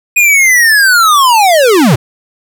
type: linear sweep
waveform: square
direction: down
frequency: 2489 to 101.9 Hz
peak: -5 dBFS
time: 0.16-1.96 s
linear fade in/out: 10 ms
effects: none